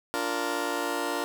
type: chord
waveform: 15% pulse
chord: Bb major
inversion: first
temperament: just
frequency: 291.4 / 349.6 / 466.2 Hz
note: D4 / F4 / Bb4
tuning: -13 / +2 / 0 cents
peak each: -26 dBFS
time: 0.14-1.24 s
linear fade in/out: 0 ms
effects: none